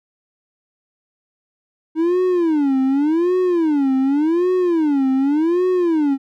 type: tone with vibrato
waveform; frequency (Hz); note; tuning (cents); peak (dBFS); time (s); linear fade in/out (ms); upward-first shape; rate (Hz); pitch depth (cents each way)
triangle; 311.4; D#4; +2; -12; 1.95-6.18; 50; sine; 0.87; 290
effects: none